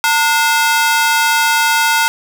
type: ring-modulated tone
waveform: sawtooth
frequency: 1174.7 Hz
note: D6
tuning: in tune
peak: -4 dBFS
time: 0.04-2.08 s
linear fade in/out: 0 ms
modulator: 271 Hz
effects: none

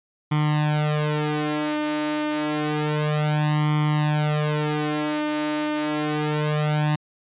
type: tone with flanger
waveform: sawtooth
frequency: 150.9 Hz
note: D3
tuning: 47 cents sharp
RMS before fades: -23 dBFS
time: 0.31-6.96 s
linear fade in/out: 10 ms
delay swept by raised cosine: 0.93 to 3.43 ms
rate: 0.29 Hz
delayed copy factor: +0.95
effects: resampled to 8000 Hz

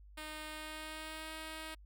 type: tone with pitch glide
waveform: 5% pulse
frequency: 308.2 to 315.8 Hz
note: D#4 to D#4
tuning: -16 to +26 cents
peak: -32 dBFS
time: 0.17-1.75 s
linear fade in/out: 10 ms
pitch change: +42 cents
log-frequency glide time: 0.49-1.32 s
effects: added 50 Hz sine -54 dBFS peak until 1.85 s

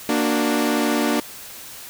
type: chord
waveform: sawtooth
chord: Bb augmented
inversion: none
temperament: equal with one note detuned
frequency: 233.1 / 294.9 / 370 Hz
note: Bb3 / D4 / F#4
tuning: 0 / +7 / 0 cents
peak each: -18 / -17 / -23 dBFS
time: 0.09-1.2 s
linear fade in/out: 2 ms
effects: white hiss -38 dBFS RMS until 1.89 s

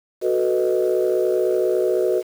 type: chord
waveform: sine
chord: B dominant seventh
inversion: second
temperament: equal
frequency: 370 / 440 / 493.9 / 622.3 Hz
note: F#4 / A4 / B4 / D#5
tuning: 0 / 0 / 0 / 0 cents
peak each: -19 / -23 / -22 / -24 dBFS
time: 0.21-2.23 s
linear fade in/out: 50 ms
effects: tanh soft clip ceiling -9 dBFS + 7-bit

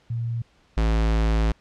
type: tone pair in turn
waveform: sine / square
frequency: 116.54 / 54.9 Hz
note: A#2 / A1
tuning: 0 / -3 cents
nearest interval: octave + minor second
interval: 1303 cents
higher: first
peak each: -24 / -19 dBFS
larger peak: second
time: 0.1-0.42 / 0.77-1.52 s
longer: second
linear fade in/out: 5 ms
effects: pink hiss -60 dBFS RMS until 1.6 s + low-pass 5000 Hz 12 dB/octave

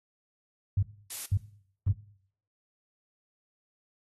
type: tone bursts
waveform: sine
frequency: 98 Hz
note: G2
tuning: in tune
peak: -22 dBFS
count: 3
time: 0.77-1.921 s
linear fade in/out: 5 ms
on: 57 ms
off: 490 ms
type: noise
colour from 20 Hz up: blue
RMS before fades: -36 dBFS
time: 1.1-1.26 s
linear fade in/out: 5 ms
effects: noise-tail reverb RT60 0.6 s tail -17 dB re dry + AAC 32 kbps

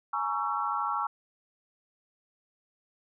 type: chord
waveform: sine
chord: A# half-diminished seventh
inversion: third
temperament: just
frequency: 839.1 / 932.3 / 1118.8 / 1342.6 Hz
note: G#5 / A#5 / C#6 / E6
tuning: +18 / 0 / +16 / +31 cents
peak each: -34 / -35 / -32 / -32 dBFS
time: 0.13-1.07 s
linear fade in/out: 5 ms
effects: none

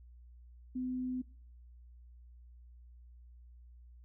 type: tone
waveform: sine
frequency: 254 Hz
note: B3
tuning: 49 cents sharp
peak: -34 dBFS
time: 0.75-1.22 s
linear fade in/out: 10 ms
effects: noise-tail reverb RT60 0.5 s tail -21 dB re dry + added 60 Hz sine -53 dBFS peak until 4.04 s

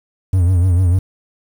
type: tone with vibrato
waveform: triangle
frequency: 90 Hz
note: F#2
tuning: 47 cents flat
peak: -8 dBFS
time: 0.33-0.99 s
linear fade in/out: 5 ms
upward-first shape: triangle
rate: 6.7 Hz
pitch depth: 110 cents each way
effects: 7-bit

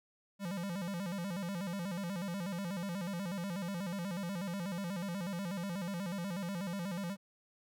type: tone with vibrato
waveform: square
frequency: 185 Hz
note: F#3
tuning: in tune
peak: -37 dBFS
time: 0.39-7.17 s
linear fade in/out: 50 ms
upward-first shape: square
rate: 8.2 Hz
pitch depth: 130 cents each way
effects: none

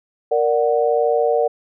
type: chord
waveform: sine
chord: Bb augmented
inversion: none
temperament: equal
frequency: 466.2 / 587.3 / 740 Hz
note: Bb4 / D5 / F#5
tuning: 0 / 0 / 0 cents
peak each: -17 / -19 / -21 dBFS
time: 0.31-1.48 s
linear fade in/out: 10 ms
effects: none

